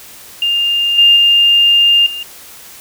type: tone with level steps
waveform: sine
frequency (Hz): 2807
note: F7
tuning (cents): +8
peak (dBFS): -11 / -4 / -6 / -21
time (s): 0.42-2.23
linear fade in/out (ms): 2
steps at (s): 0.98 / 1.16 / 2.06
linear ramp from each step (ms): 5
effects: white hiss -36 dBFS RMS until 2.8 s